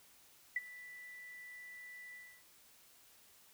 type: tone with ADSR envelope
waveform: sine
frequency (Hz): 1975.5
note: B6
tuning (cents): 0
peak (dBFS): -30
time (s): 0.56-2.44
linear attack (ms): 4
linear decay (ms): 29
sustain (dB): -19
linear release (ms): 300
effects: white hiss -64 dBFS RMS until 3.53 s